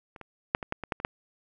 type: clicks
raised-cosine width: 0.5 ms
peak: -30 / -27 / -6 / -20 / -14 / -20 / -13 / -24 / -9 dBFS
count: 9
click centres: 0.162 / 0.213 / 0.549 / 0.628 / 0.724 / 0.837 / 0.922 / 1.001 / 1.049 s
effects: none